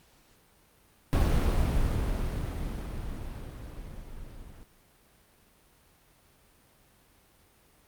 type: noise with level ramp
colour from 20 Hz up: brown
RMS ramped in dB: -22 to -47 dBFS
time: 1.13-4.63 s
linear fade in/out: 0 ms
effects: pink hiss -62 dBFS RMS until 7.87 s + Opus 48 kbps